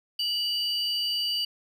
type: tone pair together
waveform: triangle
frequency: 2938 / 4652 Hz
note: F#7 / D8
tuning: -13 / -17 cents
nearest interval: minor sixth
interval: 796 cents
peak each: -27 dBFS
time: 0.19-1.45 s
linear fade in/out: 5 ms
effects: none